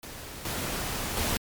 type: noise with level steps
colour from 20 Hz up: pink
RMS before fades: -41 / -32 / -28 dBFS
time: 0.03-1.37 s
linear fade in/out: 0 ms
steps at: 0.45 / 1.17 s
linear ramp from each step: 2 ms
effects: MP3 96 kbps